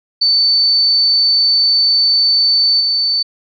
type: tone with level steps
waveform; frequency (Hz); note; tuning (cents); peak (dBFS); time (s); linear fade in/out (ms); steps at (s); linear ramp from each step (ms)
sine; 4526; C#8; +35; -9 / -12; 0.21-3.23; 10; 2.8; 5
effects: none